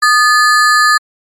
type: ring-modulated tone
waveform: square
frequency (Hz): 1480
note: F#6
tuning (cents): 0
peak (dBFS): -4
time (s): 0.02-0.98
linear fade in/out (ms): 10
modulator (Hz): 249
effects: low-pass 9000 Hz 12 dB/octave + MP3 64 kbps